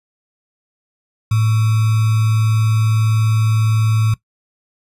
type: tone with sample-and-hold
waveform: sine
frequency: 109.8 Hz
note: A2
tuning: 3 cents flat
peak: -12 dBFS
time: 1.31-4.14 s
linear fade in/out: 5 ms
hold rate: 1225 Hz
effects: noise-tail reverb RT60 0.1 s tail -18 dB re dry + resampled to 32000 Hz